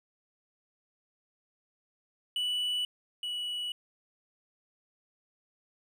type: tone pair in turn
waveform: triangle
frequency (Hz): 2960 / 2940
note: F#7 / F#7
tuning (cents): 0 / -12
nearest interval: unison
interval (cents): 12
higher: first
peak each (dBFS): -27 / -31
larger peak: first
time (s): 2.36-2.85 / 3.23-3.72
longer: neither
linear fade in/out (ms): 2
effects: none